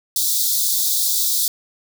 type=high-pass noise; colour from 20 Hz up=white; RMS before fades=-19 dBFS; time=0.16-1.48 s; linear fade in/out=2 ms; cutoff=3500 Hz; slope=96 dB/octave; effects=none